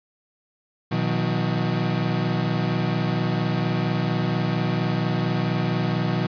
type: tone cluster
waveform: 35% pulse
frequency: 121.8 / 157.4 / 181.7 Hz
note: B2 / D#3 / F#3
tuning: -24 / +20 / -31 cents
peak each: -24 dBFS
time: 0.91-6.27 s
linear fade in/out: 10 ms
effects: resampled to 11025 Hz + 9-bit